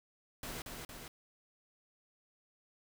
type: noise with echo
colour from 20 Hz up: pink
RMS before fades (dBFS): -43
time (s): 0.43-0.62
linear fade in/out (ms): 2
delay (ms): 230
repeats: 2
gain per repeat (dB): -3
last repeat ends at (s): 1.08
effects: none